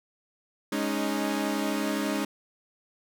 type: chord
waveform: sawtooth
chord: Ab suspended fourth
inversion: none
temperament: equal with one note detuned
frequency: 207.7 / 277.2 / 309.2 Hz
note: Ab3 / Db4 / Eb4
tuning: 0 / 0 / -11 cents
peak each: -27 dBFS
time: 0.72-2.25 s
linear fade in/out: 5 ms
effects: none